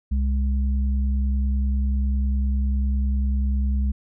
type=tone pair together; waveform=sine; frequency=65.65 / 207 Hz; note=C2 / G#3; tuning=+6 / -5 cents; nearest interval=octave + minor sixth; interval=1989 cents; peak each=-19 / -30 dBFS; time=0.11-3.92 s; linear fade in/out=10 ms; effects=none